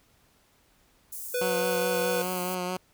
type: high-pass noise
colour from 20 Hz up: white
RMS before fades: -38 dBFS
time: 1.12-2.55 s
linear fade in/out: 5 ms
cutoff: 7200 Hz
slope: 24 dB/octave
type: tone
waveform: square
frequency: 494.8 Hz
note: B4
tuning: 3 cents sharp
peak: -27 dBFS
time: 1.34-2.22 s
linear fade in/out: 5 ms
type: tone with vibrato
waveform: 10% pulse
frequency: 181.6 Hz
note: F#3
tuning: 32 cents flat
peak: -21 dBFS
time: 1.41-2.77 s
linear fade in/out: 5 ms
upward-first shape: sine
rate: 4.7 Hz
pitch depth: 24 cents each way
effects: pink hiss -64 dBFS RMS until 2.93 s